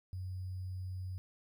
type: tone with sample-and-hold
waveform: sine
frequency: 92.5 Hz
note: F#2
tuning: in tune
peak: -38 dBFS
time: 0.13-1.18 s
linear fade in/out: 0 ms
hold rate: 4900 Hz
effects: none